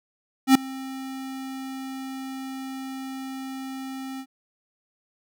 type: tone with ADSR envelope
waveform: square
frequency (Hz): 265.3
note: C4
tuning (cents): +24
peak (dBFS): -10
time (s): 0.47-4.26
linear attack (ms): 81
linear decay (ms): 4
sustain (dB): -23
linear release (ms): 63
effects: none